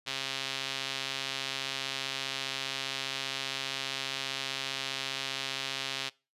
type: tone with band-pass filter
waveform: sawtooth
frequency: 135.1 Hz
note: C#3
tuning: 44 cents flat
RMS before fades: -36 dBFS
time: 0.06-6.1 s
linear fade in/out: 20 ms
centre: 3600 Hz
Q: 1.7
effects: noise-tail reverb RT60 0.3 s tail -23 dB re dry + resampled to 32000 Hz